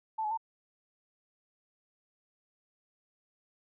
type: tone with pitch steps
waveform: sine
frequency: 880 / 849 / 898 Hz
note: A5 / G#5 / A5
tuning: 0 / +38 / +35 cents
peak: -30 dBFS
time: 0.18-0.375 s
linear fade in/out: 10 ms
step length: 65 ms
effects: none